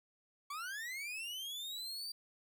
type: linear sweep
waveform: 40% pulse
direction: up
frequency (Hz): 1108.7 to 4699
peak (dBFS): -40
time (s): 0.5-2.12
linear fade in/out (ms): 5
effects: none